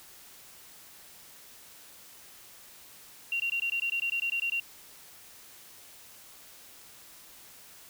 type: tone bursts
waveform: sine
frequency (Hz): 2760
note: F7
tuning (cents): -21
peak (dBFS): -27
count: 13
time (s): 3.32-4.599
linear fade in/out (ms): 2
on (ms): 79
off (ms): 21
effects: white hiss -52 dBFS RMS until 7.89 s